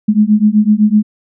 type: beating tone pair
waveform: sine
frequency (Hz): 207.7 / 215.6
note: G#3 / A3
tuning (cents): 0 / -35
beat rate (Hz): 7.9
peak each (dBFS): -10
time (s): 0.08-1.03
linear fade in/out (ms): 10
effects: none